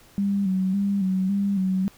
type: tone with vibrato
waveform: sine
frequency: 193.7 Hz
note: G3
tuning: 20 cents flat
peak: -20 dBFS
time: 0.18-1.88 s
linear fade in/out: 0 ms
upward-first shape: square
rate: 1.8 Hz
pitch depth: 52 cents each way
effects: pink hiss -53 dBFS RMS until 1.97 s